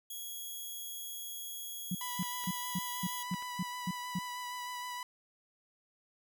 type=tone; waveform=5% pulse; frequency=3322 Hz; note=G#7; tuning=in tune; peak=-32 dBFS; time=0.1-3.23 s; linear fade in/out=5 ms
type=tone bursts; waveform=sine; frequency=181.1 Hz; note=F#3; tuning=37 cents flat; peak=-31 dBFS; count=9; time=1.91-4.19 s; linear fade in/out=5 ms; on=40 ms; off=240 ms
type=tone with vibrato; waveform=sawtooth; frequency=987.8 Hz; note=B5; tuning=in tune; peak=-35 dBFS; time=2.01-5.03 s; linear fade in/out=2 ms; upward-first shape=sine; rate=6.4 Hz; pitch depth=15 cents each way
type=clicks; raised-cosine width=0.3 ms; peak=-34 dBFS; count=4; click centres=2.232 / 2.44 / 3.338 / 3.424 s
effects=none

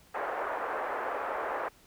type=band-pass noise; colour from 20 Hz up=pink; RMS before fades=-34 dBFS; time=0.14-1.69 s; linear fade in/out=10 ms; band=460 to 1600 Hz; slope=24 dB/octave; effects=pink hiss -60 dBFS RMS until 1.86 s

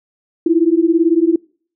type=beating tone pair; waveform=sine; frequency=322.8 / 340.8 Hz; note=E4 / F4; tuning=-36 / -42 cents; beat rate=18 Hz; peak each=-13 dBFS; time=0.46-1.36 s; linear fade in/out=5 ms; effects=noise-tail reverb RT60 0.5 s tail -26 dB re dry

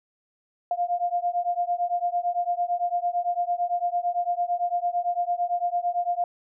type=beating tone pair; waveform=sine; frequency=698.5 / 707.4 Hz; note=F5 / F5; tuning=0 / +22 cents; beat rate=8.9 Hz; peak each=-26 dBFS; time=0.71-6.24 s; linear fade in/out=2 ms; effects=none

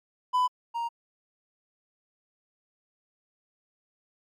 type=tone pair in turn; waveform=triangle; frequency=1000 / 934.3 Hz; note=B5 / A#5; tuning=+21 / +4 cents; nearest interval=minor second; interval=117 cents; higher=first; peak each=-19 / -26 dBFS; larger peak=first; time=0.33-0.48 / 0.74-0.89 s; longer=neither; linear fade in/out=20 ms; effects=MP3 96 kbps

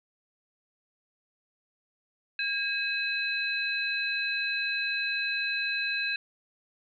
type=tone cluster; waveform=sine; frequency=1628 / 2560 / 4012 Hz; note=G#6 / D#7 / B7; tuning=-35 / +49 / +26 cents; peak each=-32 / -30 / -34 dBFS; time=2.39-6.16 s; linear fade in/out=2 ms; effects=none

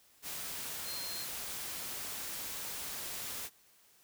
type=tone in noise; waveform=sine; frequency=4186 Hz; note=C8; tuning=in tune; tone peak=-42 dBFS; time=0.84-1.27 s; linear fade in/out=50 ms; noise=white; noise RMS=-41 dBFS; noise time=0.22-3.5 s; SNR=-4 dB; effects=white hiss -65 dBFS RMS until 4.03 s

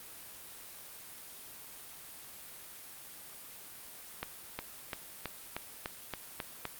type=accelerating click train; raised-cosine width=0.3 ms; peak=-19 dBFS; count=9; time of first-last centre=4.23-6.653 s; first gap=360 ms; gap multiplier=0.95; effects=white hiss -49 dBFS RMS until 6.79 s + Opus 32 kbps

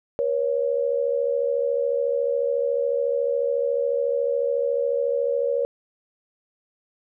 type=tone pair together; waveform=sine; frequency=480.4 / 554.4 Hz; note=B4 / C#5; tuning=-48 / 0 cents; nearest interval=major second; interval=248 cents; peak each=-23 dBFS; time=0.19-5.65 s; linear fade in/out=0 ms; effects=none

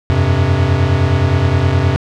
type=chord; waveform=square; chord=F suspended second; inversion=none; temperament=equal with one note detuned; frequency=87.31 / 96.93 / 130.81 Hz; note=F2 / G2 / C3; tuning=0 / -19 / 0 cents; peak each=-16 dBFS; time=0.1-1.96 s; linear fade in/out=0 ms; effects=low-pass 4000 Hz 12 dB/octave

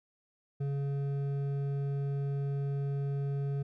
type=tone with hard clipping; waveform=triangle; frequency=140 Hz; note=C#3; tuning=18 cents sharp; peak=-32 dBFS; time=0.6-3.63 s; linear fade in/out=10 ms; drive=11 dB; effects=none

